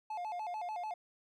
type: tone with vibrato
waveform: triangle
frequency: 782 Hz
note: G5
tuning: 4 cents flat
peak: -35 dBFS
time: 0.1-0.94 s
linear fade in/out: 5 ms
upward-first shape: square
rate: 6.8 Hz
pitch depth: 170 cents each way
effects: none